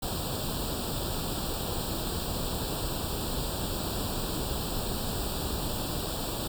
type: noise with comb filter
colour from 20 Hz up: pink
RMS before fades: -32 dBFS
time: 0.02-6.48 s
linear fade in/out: 10 ms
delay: 0.24 ms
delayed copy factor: +0.95
effects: none